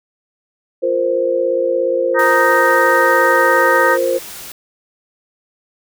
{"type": "chord", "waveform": "sine", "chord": "F suspended fourth", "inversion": "none", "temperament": "equal", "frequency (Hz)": [349.2, 466.2, 523.3], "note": ["F4", "Bb4", "C5"], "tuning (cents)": [0, 0, 0], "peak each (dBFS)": [-21, -20, -15], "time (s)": [0.82, 4.19], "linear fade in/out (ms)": 20}
{"type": "harmonic tone", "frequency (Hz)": 311.1, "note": "D#4", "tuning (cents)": 0, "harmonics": [3, 4, 5, 6], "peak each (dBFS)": [-17, -17, -17, -17], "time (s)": [2.14, 3.98], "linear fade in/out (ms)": 50}
{"type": "noise", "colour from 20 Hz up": "white", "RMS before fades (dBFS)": -32, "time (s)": [2.19, 4.52], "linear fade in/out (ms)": 2}
{"effects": []}